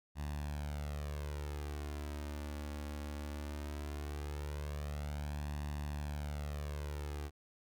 sawtooth tone with flanger, 73.42 Hz, D2, in tune, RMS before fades -41 dBFS, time 0.15-7.31 s, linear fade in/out 50 ms, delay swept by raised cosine 1.1 to 3.6 ms, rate 0.18 Hz, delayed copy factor +0.65, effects none

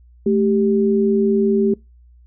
sine tone pair together, 217.2 / 392 Hz, A3 / G4, -22 / 0 cents, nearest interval minor seventh, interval 1022 cents, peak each -16 dBFS, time 0.26-1.74 s, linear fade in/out 5 ms, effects noise-tail reverb RT60 0.2 s tail -24 dB re dry + added 60 Hz sine -45 dBFS peak until 2.26 s

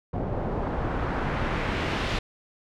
pink noise with low-pass filter sweep, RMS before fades -28 dBFS, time 0.13-2.19 s, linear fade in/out 5 ms, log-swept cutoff 600 to 3500 Hz, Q 1, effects none

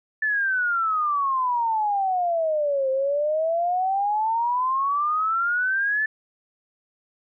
sine exponential two-way sweep, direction down then up, 1760 to 523.3 to 1760 Hz, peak -20 dBFS, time 0.22-6.06 s, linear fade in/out 5 ms, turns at 2.9 s, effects none

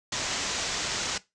white low-pass noise, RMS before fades -31 dBFS, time 0.12-1.18 s, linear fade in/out 5 ms, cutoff 7300 Hz, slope 48 dB/octave, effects noise-tail reverb RT60 0.2 s tail -18 dB re dry + resampled to 22050 Hz

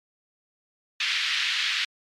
white band-pass noise, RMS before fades -26 dBFS, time 1-1.85 s, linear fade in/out 5 ms, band 1700 to 3900 Hz, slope 24 dB/octave, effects MP3 96 kbps

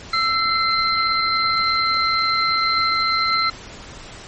sine tone cluster, 1329 / 2076 / 4114 Hz, E6 / C7 / C8, +14 / -14 / -30 cents, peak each -19 / -23 / -21 dBFS, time 0.13-3.5 s, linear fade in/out 5 ms, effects pink hiss -38 dBFS RMS until 4.27 s + MP3 32 kbps

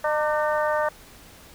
harmonic tone with a mistuned harmonic, 303.6 Hz, D#4, 42 cents flat, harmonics 2 / 3 / 4 / 5 / 6, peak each -23 / -27 / -29 / -31 / -33 dBFS, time 0.04-0.89 s, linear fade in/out 5 ms, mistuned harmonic 4, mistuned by -40 cents, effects pink hiss -48 dBFS RMS until 1.54 s

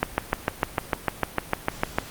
click train, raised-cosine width 0.5 ms, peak -5 dBFS, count 14, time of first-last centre 0.03-1.985 s, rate 6.65 Hz, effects pink hiss -41 dBFS RMS until 2.1 s + Opus 32 kbps

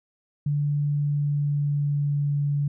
sine tone with pitch glide, 145.7 to 143.86 Hz, D3 to D3, -13 to -35 cents, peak -21 dBFS, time 0.46-2.68 s, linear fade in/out 5 ms, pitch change -22 cents, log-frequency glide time 0.84-2.47 s, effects none

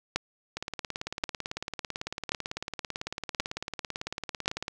two click trains, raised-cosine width 0.2 ms, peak -16 / -9 dBFS, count 75 / 5, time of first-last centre 0.57-4.681 / 0.16-4.48 s, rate 18 / 0.926 Hz, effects none

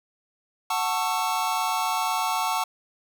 square chord, F# minor seventh, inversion none, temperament just, 740 / 888 / 1110 / 1332 Hz, F#5 / A5 / C#6 / E6, 0 / +16 / +2 / +18 cents, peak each -30 / -28 / -30 / -33 dBFS, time 0.7-2.64 s, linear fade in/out 5 ms, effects none

